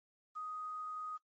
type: tone with quantisation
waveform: sine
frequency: 1249 Hz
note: D#6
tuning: 6 cents sharp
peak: -40 dBFS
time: 0.35-1.18 s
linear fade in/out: 20 ms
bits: 11
effects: noise-tail reverb RT60 0.1 s tail -20 dB re dry + MP3 32 kbps